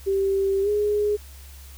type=tone with pitch glide; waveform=sine; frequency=390.4 to 416 Hz; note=G4 to G#4; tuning=-7 to +3 cents; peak=-19 dBFS; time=0.06-1.17 s; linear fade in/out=20 ms; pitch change=+110 cents; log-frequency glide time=0.62-0.69 s; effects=added 68 Hz sine -41 dBFS peak until 1.77 s + white hiss -49 dBFS RMS until 1.77 s